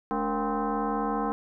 sine tone with frequency modulation, 289.3 Hz, D4, 26 cents flat, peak -25 dBFS, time 0.11-1.32 s, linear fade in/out 0 ms, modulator 252 Hz, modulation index 3.6, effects none

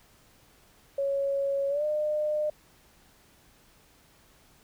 sine tone with pitch glide, 554.4 to 604.6 Hz, C#5 to D#5, 0 to -50 cents, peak -25 dBFS, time 0.98-2.5 s, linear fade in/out 5 ms, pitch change +150 cents, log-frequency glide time 1.69-1.84 s, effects pink hiss -60 dBFS RMS until 4.63 s

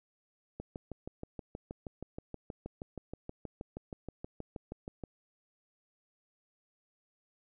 click train, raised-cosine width 2 ms, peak -27 dBFS, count 29, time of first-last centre 0.6-5.037 s, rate 6.31 Hz, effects none

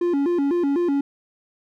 triangle tone with vibrato, 313 Hz, D#4, 10 cents sharp, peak -16 dBFS, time 0.01-1.01 s, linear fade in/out 5 ms, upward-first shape square, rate 4 Hz, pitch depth 190 cents each way, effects none

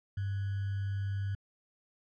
sine tone with sample-and-hold, 98.9 Hz, G2, 16 cents sharp, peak -31 dBFS, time 0.17-1.35 s, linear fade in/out 5 ms, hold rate 1575 Hz, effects low-pass 3000 Hz 12 dB/octave

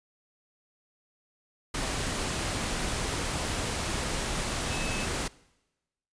sine tone in noise, 2596 Hz, E7, 27 cents flat, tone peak -38 dBFS, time 4.71-5.05 s, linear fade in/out 5 ms, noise pink, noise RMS -31 dBFS, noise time 1.74-5.28 s, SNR -10 dB, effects noise-tail reverb RT60 1.0 s tail -22 dB re dry + resampled to 22050 Hz

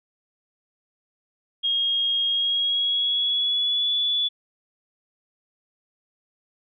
sine tone with pitch glide, 3259 to 3439 Hz, G#7 to A7, -33 to -40 cents, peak -20 dBFS, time 1.63-4.29 s, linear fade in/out 20 ms, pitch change +93 cents, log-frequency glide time 2.28-3.93 s, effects none

